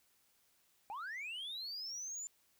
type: linear sweep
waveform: sine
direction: up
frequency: 771 to 7200 Hz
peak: -39 dBFS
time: 0.9-2.27 s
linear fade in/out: 0 ms
effects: tanh soft clip ceiling -40 dBFS + white hiss -73 dBFS RMS until 2.59 s